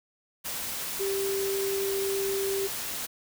sine tone in noise, 392 Hz, G4, in tune, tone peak -27 dBFS, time 0.99-2.68 s, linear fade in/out 20 ms, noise white, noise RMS -34 dBFS, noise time 0.44-3.07 s, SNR +4 dB, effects none

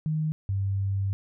sine tone pair in turn, 155.56 / 98 Hz, D#3 / G2, 0 / 0 cents, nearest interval minor sixth, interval 800 cents, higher first, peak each -24 dBFS, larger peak neither, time 0.06-0.32 / 0.49-1.13 s, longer second, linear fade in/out 0 ms, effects none

